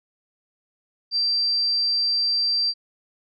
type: tone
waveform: sine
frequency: 4700 Hz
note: D8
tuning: 1 cent sharp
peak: -19 dBFS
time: 1.11-2.74 s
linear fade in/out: 50 ms
effects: none